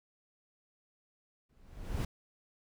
brown noise with exponential growth, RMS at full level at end -28 dBFS, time 1.49-2.05 s, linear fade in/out 5 ms, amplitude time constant 120 ms, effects none

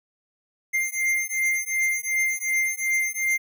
square beating tone pair, 2099 / 2101.7 Hz, C7 / C7, +5 / +7 cents, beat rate 2.7 Hz, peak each -26 dBFS, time 0.73-3.38 s, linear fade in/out 20 ms, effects none

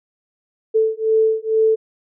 sine beating tone pair, 440 / 442.2 Hz, A4 / A4, 0 / +9 cents, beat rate 2.2 Hz, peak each -17 dBFS, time 0.74-1.76 s, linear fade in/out 20 ms, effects none

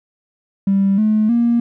triangle tone with pitch steps, 196 / 215 / 235.8 Hz, G3 / A3 / A#3, 0 / -40 / +20 cents, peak -8 dBFS, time 0.67-1.6 s, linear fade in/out 5 ms, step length 310 ms, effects tanh soft clip ceiling -9 dBFS

